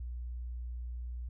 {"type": "tone", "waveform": "sine", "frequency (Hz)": 60.3, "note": "B1", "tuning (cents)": -41, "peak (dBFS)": -37, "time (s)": [0, 1.29], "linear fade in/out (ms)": 5, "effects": []}